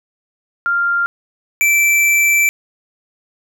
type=tone pair in turn; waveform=sine / square; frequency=1394 / 2332 Hz; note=F6 / D7; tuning=-4 / -13 cents; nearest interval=major sixth; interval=891 cents; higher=second; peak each=-13 / -11 dBFS; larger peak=second; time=0.66-1.06 / 1.61-2.49 s; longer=second; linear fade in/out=0 ms; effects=none